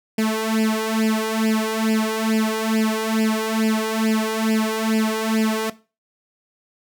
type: tone with flanger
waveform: sawtooth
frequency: 220 Hz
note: A3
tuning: in tune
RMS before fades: -21 dBFS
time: 0.18-5.7 s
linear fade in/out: 5 ms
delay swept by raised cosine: 0.39 to 2.09 ms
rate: 2.3 Hz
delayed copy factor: +0.9
effects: noise-tail reverb RT60 0.3 s tail -17 dB re dry